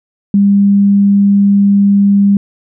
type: tone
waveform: sine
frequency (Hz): 200.3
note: G3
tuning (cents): +38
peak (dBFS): -5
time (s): 0.34-2.37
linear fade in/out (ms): 2
effects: none